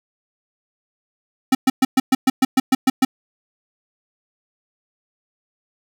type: tone bursts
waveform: square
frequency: 261.6 Hz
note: C4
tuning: in tune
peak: -12 dBFS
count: 11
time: 1.52-3.05 s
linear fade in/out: 5 ms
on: 30 ms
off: 120 ms
effects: 7-bit